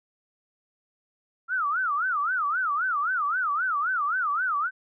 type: tone with vibrato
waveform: sine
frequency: 1324 Hz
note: E6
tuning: 7 cents sharp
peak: -23 dBFS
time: 1.48-4.71 s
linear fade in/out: 50 ms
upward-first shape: sine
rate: 3.8 Hz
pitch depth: 260 cents each way
effects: none